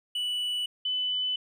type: tone pair in turn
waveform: triangle / sine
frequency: 2960 / 3001 Hz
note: F#7 / F#7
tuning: 0 / +24 cents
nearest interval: unison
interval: 24 cents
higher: second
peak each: -26 dBFS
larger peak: neither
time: 0.15-0.66 / 0.85-1.36 s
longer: neither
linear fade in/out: 5 ms
effects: none